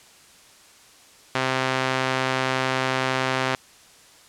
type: tone with band-pass filter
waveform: sawtooth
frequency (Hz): 130.81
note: C3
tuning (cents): 0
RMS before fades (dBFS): -24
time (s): 1.35-3.55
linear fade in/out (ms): 2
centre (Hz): 1800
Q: 0.6
effects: white hiss -51 dBFS RMS until 4.28 s + low-pass 9000 Hz 12 dB/octave